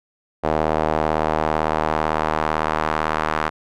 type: tone with band-pass filter sweep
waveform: sawtooth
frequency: 77.9 Hz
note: D#2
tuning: 3 cents sharp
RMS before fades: -21 dBFS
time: 0.43-3.5 s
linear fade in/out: 20 ms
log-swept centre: 670 to 1200 Hz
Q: 1.5
effects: none